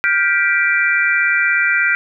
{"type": "chord", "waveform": "sine", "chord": "G dominant seventh", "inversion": "third", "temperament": "just", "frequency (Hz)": [1411.2, 1568, 1960, 2352], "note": ["F6", "G6", "B6", "D7"], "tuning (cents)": [18, 0, -14, 2], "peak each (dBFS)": -18, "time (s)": [0.04, 1.95], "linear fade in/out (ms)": 0, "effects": []}